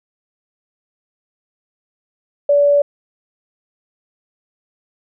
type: tone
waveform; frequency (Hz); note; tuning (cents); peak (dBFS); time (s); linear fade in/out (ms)
sine; 575; D5; -37; -9; 2.49-2.82; 5
effects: none